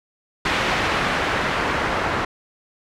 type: noise with low-pass filter sweep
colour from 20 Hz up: white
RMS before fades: -22 dBFS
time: 0.45-2.25 s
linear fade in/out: 5 ms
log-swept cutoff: 2200 to 1400 Hz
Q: 0.89
effects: none